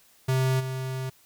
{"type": "tone with level steps", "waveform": "square", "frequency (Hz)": 130.81, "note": "C3", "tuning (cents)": 0, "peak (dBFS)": [-22, -30], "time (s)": [0.28, 1.1], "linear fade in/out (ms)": 10, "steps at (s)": 0.59, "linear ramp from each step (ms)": 20, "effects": ["white hiss -59 dBFS RMS until 1.25 s"]}